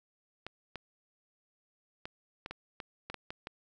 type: clicks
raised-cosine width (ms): 0.3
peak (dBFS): -24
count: 10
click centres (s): 0.466 / 0.757 / 2.055 / 2.461 / 2.51 / 2.802 / 3.1 / 3.143 / 3.305 / 3.471
effects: none